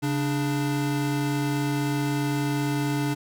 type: tone pair together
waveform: square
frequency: 138.61 / 293.7 Hz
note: C#3 / D4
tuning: 0 / 0 cents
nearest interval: octave + minor second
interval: 1300 cents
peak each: -27 / -27 dBFS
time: 0.02-3.15 s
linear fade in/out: 20 ms
effects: none